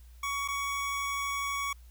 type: tone with dropouts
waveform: 25% pulse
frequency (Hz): 1122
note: C#6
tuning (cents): +21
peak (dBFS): -27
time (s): 0.23-1.73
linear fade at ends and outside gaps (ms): 5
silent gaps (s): 0.478-0.484
effects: added 60 Hz sine -49 dBFS peak until 1.9 s + white hiss -65 dBFS RMS until 1.9 s